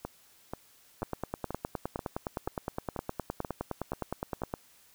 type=two click trains; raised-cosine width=1 ms; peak=-21 / -18 dBFS; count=10 / 35; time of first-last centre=0.05-4.419 / 1.03-4.539 s; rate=2.06 / 9.69 Hz; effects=white hiss -61 dBFS RMS until 4.94 s